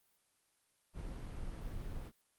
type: noise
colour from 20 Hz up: brown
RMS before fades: -43 dBFS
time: 0.93-2.12 s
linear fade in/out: 50 ms
effects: white hiss -75 dBFS RMS until 2.38 s + Opus 32 kbps